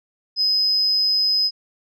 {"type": "tone", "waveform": "sine", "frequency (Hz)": 5050, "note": "D#8", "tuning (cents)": 25, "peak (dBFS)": -15, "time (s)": [0.36, 1.51], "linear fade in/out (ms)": 50, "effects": ["tanh soft clip ceiling -11 dBFS"]}